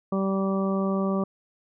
harmonic tone, 193.6 Hz, G3, 21 cents flat, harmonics 1 / 2 / 3 / 4 / 5 / 6, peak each -24 / -30 / -31 / -40 / -40 / -34 dBFS, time 0.12-1.24 s, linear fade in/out 5 ms, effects none

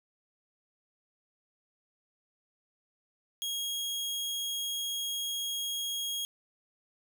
sawtooth tone, 3282 Hz, G#7, 21 cents flat, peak -29 dBFS, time 3.42-6.25 s, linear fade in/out 0 ms, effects none

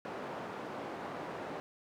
white band-pass noise, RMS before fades -42 dBFS, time 0.05-1.6 s, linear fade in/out 0 ms, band 180 to 890 Hz, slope 12 dB/octave, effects none

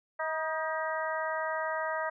harmonic tone with a mistuned harmonic, 317.6 Hz, D#4, 36 cents sharp, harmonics 2 / 3 / 4 / 5 / 6, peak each -34 / -36 / -37 / -38 / -39 dBFS, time 0.19-2.1 s, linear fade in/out 10 ms, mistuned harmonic 4, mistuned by -35 cents, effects none

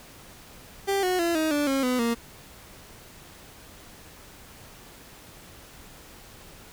30% pulse tone with pitch steps, 394.4 / 365.9 / 339.4 / 314.8 / 292.1 / 270.9 / 251.3 / 233.2 Hz, G4 / F#4 / F4 / D#4 / D4 / C#4 / B3 / A#3, +11 / -19 / -49 / +20 / -9 / -40 / +30 / +1 cents, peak -20 dBFS, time 0.87-2.15 s, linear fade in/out 20 ms, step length 160 ms, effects pink hiss -48 dBFS RMS until 6.72 s

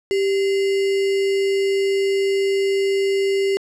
sine tone with sample-and-hold, 392 Hz, G4, in tune, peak -16 dBFS, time 0.11-3.57 s, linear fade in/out 0 ms, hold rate 2450 Hz, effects low-pass 7000 Hz 12 dB/octave

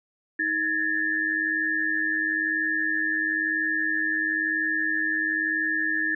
sine tone cluster, 315.3 / 1693 / 1794 Hz, D#4 / G#6 / A6, +23 / +33 / +33 cents, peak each -32 / -26 / -26 dBFS, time 0.39-6.15 s, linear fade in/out 5 ms, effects none

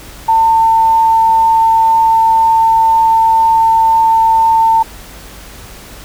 sine tone, 899 Hz, A5, 37 cents sharp, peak -6 dBFS, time 0.28-4.83 s, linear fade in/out 10 ms, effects added 50 Hz sine -36 dBFS peak until 6.04 s + pink hiss -34 dBFS RMS until 6.04 s

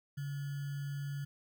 sine tone with sample-and-hold, 141.4 Hz, C#3, 35 cents sharp, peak -36 dBFS, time 0.17-1.25 s, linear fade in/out 10 ms, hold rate 1575 Hz, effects none

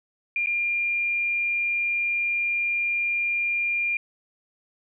sine tone with dropouts, 2400 Hz, D7, 37 cents sharp, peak -22 dBFS, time 0.36-3.97 s, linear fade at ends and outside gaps 2 ms, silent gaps 0.461-0.47 s, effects none

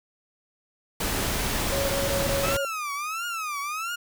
pink noise, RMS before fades -27 dBFS, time 1-2.57 s, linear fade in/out 5 ms
sine tone bursts, 554.4 Hz, C#5, in tune, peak -26 dBFS, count 5, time 1.72-2.65 s, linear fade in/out 2 ms, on 170 ms, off 20 ms
30% pulse tone with vibrato, 1265 Hz, D#6, 28 cents sharp, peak -26 dBFS, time 2.43-3.96 s, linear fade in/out 10 ms, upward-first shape triangle, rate 1.5 Hz, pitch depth 220 cents each way
effects none

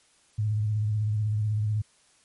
sine tone with vibrato, 106.5 Hz, G#2, 44 cents sharp, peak -23 dBFS, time 0.38-1.82 s, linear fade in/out 10 ms, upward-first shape sine, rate 16 Hz, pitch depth 44 cents each way, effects white hiss -62 dBFS RMS until 2.24 s + MP3 48 kbps

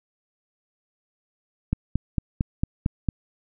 click train, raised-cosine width 5 ms, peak -9 dBFS, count 7, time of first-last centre 1.73-3.087 s, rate 4.42 Hz, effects none

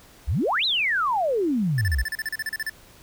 sine exponential two-way sweep, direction up then down, 55 to 4160 to 55 Hz, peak -20 dBFS, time 0.27-2.04 s, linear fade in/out 20 ms, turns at 0.65 s
square tone bursts, 1760 Hz, A6, in tune, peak -26 dBFS, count 14, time 1.78-2.696 s, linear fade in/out 2 ms, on 32 ms, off 36 ms
effects pink hiss -51 dBFS RMS until 3.02 s

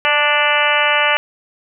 harmonic tone with a mistuned harmonic, 293.7 Hz, D4, in tune, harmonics 2 / 3 / 4 / 5 / 6 / 7 / 8 / 9 / 10, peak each -21 / -21 / -21 / -21 / -21 / -21 / -21 / -21 / -21 dBFS, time 0.05-1.17 s, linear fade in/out 0 ms, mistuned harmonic 2, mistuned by +16 cents, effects none

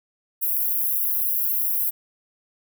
white high-pass noise, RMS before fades -23 dBFS, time 0.41-1.91 s, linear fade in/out 20 ms, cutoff 11000 Hz, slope 96 dB/octave, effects none

